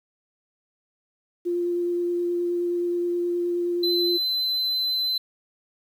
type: tone with vibrato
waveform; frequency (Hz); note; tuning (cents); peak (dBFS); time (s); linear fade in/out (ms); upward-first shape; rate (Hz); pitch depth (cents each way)
sine; 349.2; F4; 0; -22; 1.45-4.18; 20; triangle; 9.5; 11
type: tone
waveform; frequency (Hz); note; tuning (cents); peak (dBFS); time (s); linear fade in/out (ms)
triangle; 4047; B7; +42; -21; 3.83-5.18; 5
effects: 9-bit